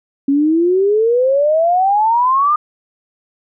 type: exponential sweep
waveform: sine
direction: up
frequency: 272.7 to 1229 Hz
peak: -10 dBFS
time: 0.28-2.56 s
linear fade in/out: 5 ms
effects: none